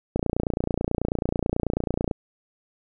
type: click train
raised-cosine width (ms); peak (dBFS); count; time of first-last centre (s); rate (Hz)
2; -10; 58; 0.16-2.112; 29.2
effects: none